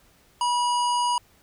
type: harmonic tone with a mistuned harmonic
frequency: 970 Hz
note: B5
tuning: 31 cents flat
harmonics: 1 / 3 / 5 / 7 / 9 / 10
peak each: -21 / -31 / -35 / -38 / -40 / -41 dBFS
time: 0.41-1.18 s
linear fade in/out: 2 ms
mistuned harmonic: 7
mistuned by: -48 cents
effects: pink hiss -59 dBFS RMS until 1.42 s